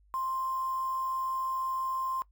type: tone with quantisation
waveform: sine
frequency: 1049 Hz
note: C6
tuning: 4 cents sharp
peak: -30 dBFS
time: 0.14-2.22 s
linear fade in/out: 0 ms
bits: 8
effects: noise-tail reverb RT60 0.1 s tail -20 dB re dry + added 50 Hz sine -60 dBFS peak until 2.31 s